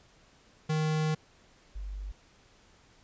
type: tone pair in turn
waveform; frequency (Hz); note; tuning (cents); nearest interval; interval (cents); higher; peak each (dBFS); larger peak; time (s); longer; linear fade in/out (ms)
square / sine; 155.56 / 49; D#3 / G1; 0 / 0; octave + minor sixth; 2000; first; -27 / -35; first; 0.69-1.15 / 1.75-2.12; first; 10
effects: pink hiss -61 dBFS RMS until 3.03 s + resampled to 16000 Hz